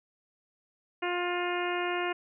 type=harmonic tone; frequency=353.7 Hz; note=F4; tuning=22 cents sharp; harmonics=1 / 2 / 3 / 4 / 5 / 6 / 7 / 8; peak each=-32 / -35 / -37 / -38 / -39 / -40 / -40 / -41 dBFS; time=1.02-2.13 s; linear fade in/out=10 ms; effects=none